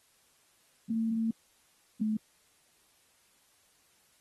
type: tone pair in turn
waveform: sine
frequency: 225.1 / 216 Hz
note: A3 / A3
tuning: +40 / -32 cents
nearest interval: minor second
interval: 72 cents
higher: first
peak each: -27 dBFS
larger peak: neither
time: 0.9-1.31 / 2.01-2.17 s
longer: first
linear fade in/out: 5 ms
effects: white hiss -67 dBFS RMS until 4.2 s + AAC 32 kbps